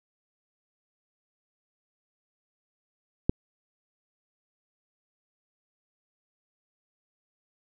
click, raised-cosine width 3 ms, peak -8 dBFS, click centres 3.295 s, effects none

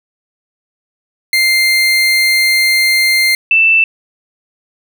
30% pulse / sine tone pair in turn, 2100 / 2657 Hz, C7 / E7, +6 / +13 cents, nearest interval major third, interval 407 cents, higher second, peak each -6 dBFS, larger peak neither, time 1.33-3.35 / 3.51-3.84 s, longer first, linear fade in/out 2 ms, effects none

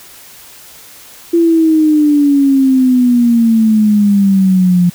sine exponential sweep, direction down, 340.9 to 174.61 Hz, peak -6 dBFS, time 1.33-4.9 s, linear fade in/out 10 ms, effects white hiss -37 dBFS RMS until 4.94 s

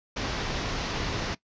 pink low-pass noise, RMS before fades -31 dBFS, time 0.16-1.35 s, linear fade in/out 10 ms, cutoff 6100 Hz, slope 48 dB/octave, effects noise-tail reverb RT60 0.1 s tail -19 dB re dry + resampled to 16000 Hz

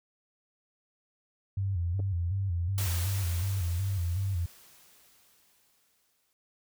sine tone with vibrato, 91.7 Hz, F#2, 15 cents flat, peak -27 dBFS, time 1.57-4.46 s, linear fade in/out 5 ms, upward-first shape square, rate 2.7 Hz, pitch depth 110 cents each way
clicks, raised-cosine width 2 ms, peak -29 dBFS, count 2, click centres 1.994 / 2.001 s
white noise with exponential decay, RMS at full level -35 dBFS, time 2.78-6.33 s, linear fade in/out 0 ms, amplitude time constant 770 ms
effects none

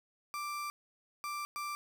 35% pulse tone bursts at uneven times, 1177 Hz, D6, 3 cents sharp, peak -35 dBFS, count 3, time 0.34-0.7 / 1.24-1.45 / 1.56-1.75 s, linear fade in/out 0 ms, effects none

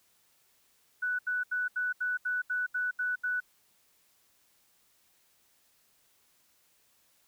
sine tone bursts, 1484 Hz, F#6, 5 cents sharp, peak -28 dBFS, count 10, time 1.02-3.404 s, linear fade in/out 10 ms, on 170 ms, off 76 ms, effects white hiss -68 dBFS RMS until 7.27 s

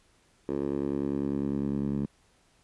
10% pulse tone with band-pass filter sweep, 70 Hz, C#2, 18 cents sharp, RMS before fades -30 dBFS, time 0.49-2.06 s, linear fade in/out 0 ms, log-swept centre 380 to 200 Hz, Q 1.9, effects pink hiss -65 dBFS RMS until 2.63 s + resampled to 24000 Hz

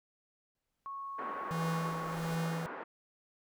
pink noise with exponential growth, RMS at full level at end -49 dBFS, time 0.55-2.35 s, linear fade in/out 1 ms, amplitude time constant 390 ms
sine tone with pitch glide, 1101 to 1107.4 Hz, C#6 to C#6, -12 to -2 cents, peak -39 dBFS, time 0.86-2.14 s, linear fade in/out 0 ms, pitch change +10 cents, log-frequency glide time 1.1-1.64 s
white band-pass noise, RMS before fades -43 dBFS, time 1.18-2.84 s, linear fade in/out 10 ms, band 230 to 1500 Hz, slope 24 dB/octave
square tone with tremolo, 164.81 Hz, E3, in tune, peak -32 dBFS, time 1.51-2.66 s, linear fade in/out 0 ms, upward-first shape triangle, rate 1.4 Hz, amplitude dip 70%
effects none

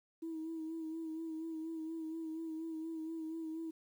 sine tone with vibrato, 322.2 Hz, E4, 39 cents flat, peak -38 dBFS, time 0.22-3.71 s, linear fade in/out 10 ms, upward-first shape sine, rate 4.2 Hz, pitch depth 36 cents each way, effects tanh soft clip ceiling -35 dBFS + 11-bit

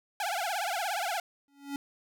sawtooth tone with vibrato, 755 Hz, F#5, 35 cents sharp, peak -26 dBFS, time 0.2-1.2 s, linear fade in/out 2 ms, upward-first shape triangle, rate 17 Hz, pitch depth 240 cents each way
square tone with exponential growth, 280.9 Hz, C#4, 23 cents sharp, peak -31 dBFS, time 1.48-1.76 s, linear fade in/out 1 ms, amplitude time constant 60 ms
effects none

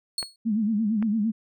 35% pulse tone with exponential decay, 4342 Hz, C#8, 37 cents flat, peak -21 dBFS, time 0.18-0.36 s, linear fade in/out 2 ms, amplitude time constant 39 ms
clicks, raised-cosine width 0.5 ms, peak -20 / -22 dBFS, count 2, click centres 0.228 / 1.026 s
sine tone with vibrato, 215.5 Hz, A3, 36 cents flat, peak -21 dBFS, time 0.45-1.32 s, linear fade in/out 20 ms, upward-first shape sine, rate 8.8 Hz, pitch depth 110 cents each way
effects none

